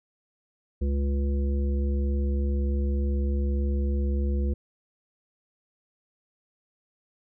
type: harmonic tone with a mistuned harmonic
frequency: 70.1 Hz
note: C#2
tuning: 20 cents sharp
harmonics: 1 / 3 / 5 / 7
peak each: -23 / -33 / -37 / -40 dBFS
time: 0.81-4.54 s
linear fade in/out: 10 ms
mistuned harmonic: 1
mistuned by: -28 cents
effects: none